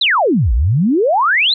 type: exponential two-way sweep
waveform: sine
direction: down then up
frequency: 4221 to 50.9 to 4221 Hz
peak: -10 dBFS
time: 0.01-1.54 s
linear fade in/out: 5 ms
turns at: 0.53 s
effects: none